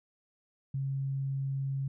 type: tone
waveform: sine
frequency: 136.2 Hz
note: C#3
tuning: 30 cents flat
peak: -30 dBFS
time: 0.74-1.88 s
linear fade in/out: 5 ms
effects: none